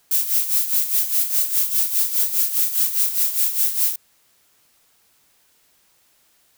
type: noise with tremolo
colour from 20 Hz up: violet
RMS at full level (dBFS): -17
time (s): 0.11-3.96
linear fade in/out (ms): 5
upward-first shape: sine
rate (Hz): 4.9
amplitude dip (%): 70
effects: white hiss -60 dBFS RMS until 6.57 s